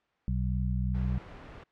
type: harmonic tone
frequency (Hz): 62.5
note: B1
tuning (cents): +21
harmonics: 1 / 2 / 3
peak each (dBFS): -29 / -32 / -34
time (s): 0.28-1.18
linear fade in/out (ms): 0
type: noise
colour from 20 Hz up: pink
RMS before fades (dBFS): -46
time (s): 0.94-1.64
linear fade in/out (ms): 10
effects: white hiss -71 dBFS RMS until 1.71 s + low-pass 2000 Hz 12 dB/octave